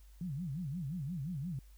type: tone with vibrato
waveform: sine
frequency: 156.6 Hz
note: D#3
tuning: 11 cents sharp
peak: -36 dBFS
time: 0.21-1.59 s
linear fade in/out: 2 ms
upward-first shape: sine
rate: 5.7 Hz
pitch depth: 300 cents each way
effects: added 50 Hz sine -54 dBFS peak until 1.77 s + white hiss -69 dBFS RMS until 1.77 s